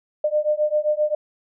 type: beating tone pair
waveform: sine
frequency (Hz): 600 / 607.6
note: D5 / D#5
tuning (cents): +37 / -41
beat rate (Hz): 7.6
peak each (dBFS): -21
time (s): 0.24-1.15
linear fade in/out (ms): 5
effects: none